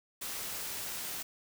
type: noise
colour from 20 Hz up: white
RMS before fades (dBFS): -39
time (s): 0.21-1.23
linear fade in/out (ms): 10
effects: none